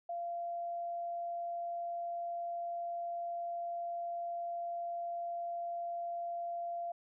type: tone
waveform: sine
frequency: 689 Hz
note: F5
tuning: 24 cents flat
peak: -36 dBFS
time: 0.09-6.92 s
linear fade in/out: 5 ms
effects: none